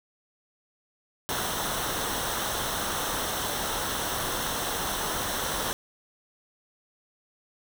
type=noise with comb filter; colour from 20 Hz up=pink; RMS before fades=-30 dBFS; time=1.29-5.73 s; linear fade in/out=0 ms; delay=0.42 ms; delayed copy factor=-0.6; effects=none